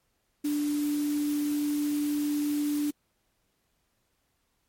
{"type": "tone in noise", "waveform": "sine", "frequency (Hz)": 293.7, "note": "D4", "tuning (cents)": 0, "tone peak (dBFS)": -25, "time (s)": [0.44, 2.91], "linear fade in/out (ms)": 10, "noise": "white", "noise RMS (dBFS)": -42, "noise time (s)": [0.44, 2.91], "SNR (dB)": 14, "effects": ["pink hiss -74 dBFS RMS until 4.68 s", "MP3 64 kbps"]}